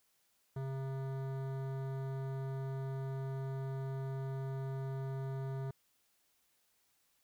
sine tone with hard clipping, 134.2 Hz, C3, 44 cents sharp, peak -39 dBFS, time 0.56-5.71 s, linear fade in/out 5 ms, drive 16 dB, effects white hiss -75 dBFS RMS until 7.23 s

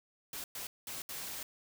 white noise bursts at uneven times, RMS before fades -42 dBFS, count 4, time 0.33-0.44 / 0.55-0.67 / 0.87-1.02 / 1.09-1.43 s, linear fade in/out 2 ms, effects none

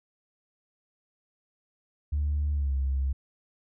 sine tone with pitch glide, 73.42 to 67.33 Hz, D2 to C#2, 0 to -50 cents, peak -23 dBFS, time 2.12-3.13 s, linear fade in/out 10 ms, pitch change -150 cents, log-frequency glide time 2.53-2.74 s, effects tanh soft clip ceiling -21 dBFS

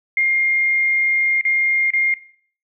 sine tone with dropouts, 2121 Hz, C7, 23 cents sharp, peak -14 dBFS, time 0.17-2.14 s, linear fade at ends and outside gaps 2 ms, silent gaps 1.412-1.451 / 1.905-1.935 s, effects noise-tail reverb RT60 0.5 s tail -17 dB re dry

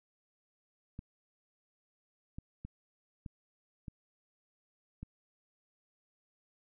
clicks, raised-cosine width 5 ms, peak -30 dBFS, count 6, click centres 0.991 / 2.385 / 2.65 / 3.262 / 3.882 / 5.03 s, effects none

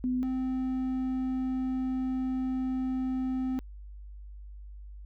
sine / triangle tone pair in turn, 252.1 / 258.7 Hz, B3 / C4, +36 / -19 cents, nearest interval unison, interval 45 cents, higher second, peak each -26 / -26 dBFS, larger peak neither, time 0.04-0.23 / 0.23-3.59 s, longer second, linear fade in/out 0 ms, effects added 50 Hz sine -42 dBFS peak until 5.05 s

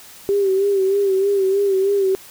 sine tone with vibrato, 392 Hz, G4, in tune, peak -14 dBFS, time 0.29-2.15 s, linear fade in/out 0 ms, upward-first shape sine, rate 3.2 Hz, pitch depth 56 cents each way, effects white hiss -42 dBFS RMS until 2.3 s

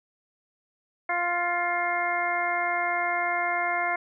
harmonic tone with a mistuned harmonic, 349.2 Hz, F4, in tune, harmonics 1 / 2 / 3 / 4 / 5 / 6, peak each -39 / -28 / -32 / -33 / -33 / -29 dBFS, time 1.09-3.96 s, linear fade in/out 5 ms, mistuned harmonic 6, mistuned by +19 cents, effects none

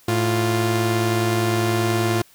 sawtooth tone pair together, 110 / 349.2 Hz, A2 / F4, 0 / 0 cents, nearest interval octave + minor sixth, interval 2000 cents, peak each -17 / -17 dBFS, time 0.08-2.22 s, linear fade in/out 5 ms, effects white hiss -53 dBFS RMS until 2.34 s

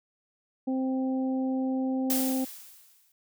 harmonic tone, 261.6 Hz, C4, in tune, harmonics 1 / 2 / 3, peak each -26 / -36 / -40 dBFS, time 0.67-2.45 s, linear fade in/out 10 ms
blue noise with exponential decay, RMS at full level -27 dBFS, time 2.1-3.12 s, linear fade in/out 2 ms, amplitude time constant 220 ms
effects none

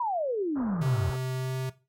sine exponential sweep, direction down, 1008 to 82.41 Hz, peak -26 dBFS, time 0-1.1 s, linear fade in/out 5 ms
white low-pass noise, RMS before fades -41 dBFS, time 0.55-1.17 s, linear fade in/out 20 ms, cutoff 1400 Hz, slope 48 dB/octave
square tone with pitch glide, 129.4 to 130.38 Hz, C3 to C3, -19 to -6 cents, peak -30 dBFS, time 0.81-1.7 s, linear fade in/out 10 ms, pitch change +13 cents, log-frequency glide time 1.36-1.56 s
effects noise-tail reverb RT60 0.3 s tail -17 dB re dry

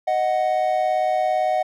triangle tone pair together, 622.3 / 740 Hz, D#5 / F#5, 0 / 0 cents, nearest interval minor third, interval 300 cents, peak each -20 / -18 dBFS, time 0.07-1.63 s, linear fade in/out 10 ms, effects none

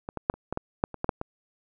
clicks, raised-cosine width 1 ms, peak -20 / -18 / -7 / -28 / -16 / -15 / -8 / -23 / -13 / -8 / -17 dBFS, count 11, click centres 0.089 / 0.173 / 0.299 / 0.34 / 0.526 / 0.574 / 0.839 / 0.943 / 1.044 / 1.092 / 1.214 s, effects none

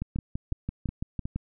two click trains, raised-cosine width 5 ms, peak -18 / -19 dBFS, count 9 / 4, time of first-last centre 0.02-1.36 / 0.16-1.255 s, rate 5.97 / 2.74 Hz, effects none

